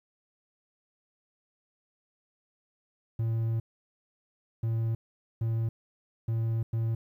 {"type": "tone bursts at uneven times", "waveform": "triangle", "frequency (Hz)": 113.5, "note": "A#2", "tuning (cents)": -46, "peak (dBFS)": -24, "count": 5, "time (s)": [[3.19, 3.6], [4.63, 4.95], [5.41, 5.69], [6.28, 6.63], [6.73, 6.95]], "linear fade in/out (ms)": 5, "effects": ["11-bit"]}